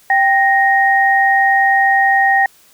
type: tone pair together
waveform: sine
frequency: 784 / 1864.7 Hz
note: G5 / A#6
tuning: 0 / 0 cents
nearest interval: octave + minor third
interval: 1500 cents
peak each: -12 dBFS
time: 0.1-2.46 s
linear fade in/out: 2 ms
effects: white hiss -49 dBFS RMS until 2.73 s